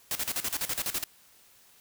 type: noise with tremolo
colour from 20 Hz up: white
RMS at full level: -30 dBFS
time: 0.11-1.04 s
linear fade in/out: 2 ms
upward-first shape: square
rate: 12 Hz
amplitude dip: 80%
effects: white hiss -59 dBFS RMS until 1.8 s